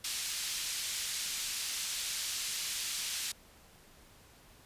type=band-pass noise; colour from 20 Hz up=pink; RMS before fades=-37 dBFS; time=0.04-3.32 s; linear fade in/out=5 ms; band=3400 to 9600 Hz; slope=12 dB/octave; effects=pink hiss -59 dBFS RMS until 4.65 s + resampled to 32000 Hz